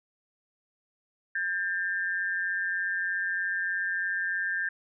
sine tone pair together, 1603 / 1786.2 Hz, G6 / A6, +38 / +26 cents, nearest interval major second, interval 188 cents, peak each -29 / -31 dBFS, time 1.35-4.69 s, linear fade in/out 5 ms, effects none

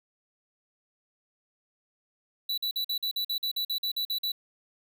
square tone bursts, 3951 Hz, B7, in tune, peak -28 dBFS, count 14, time 2.49-4.319 s, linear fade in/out 5 ms, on 87 ms, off 47 ms, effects none

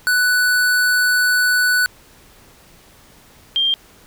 square / sine tone pair in turn, 1487 / 3186 Hz, F#6 / G7, +8 / +27 cents, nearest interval octave + minor second, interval 1319 cents, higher second, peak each -14 dBFS, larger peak neither, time 0.07-1.86 / 3.56-3.74 s, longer first, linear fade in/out 0 ms, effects pink hiss -48 dBFS RMS until 4.06 s

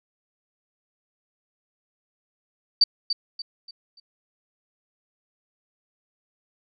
sine tone with echo, 4618 Hz, D8, 30 cents flat, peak -12 dBFS, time 2.81-2.84 s, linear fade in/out 5 ms, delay 290 ms, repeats 4, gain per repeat -9 dB, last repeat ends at 4 s, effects none

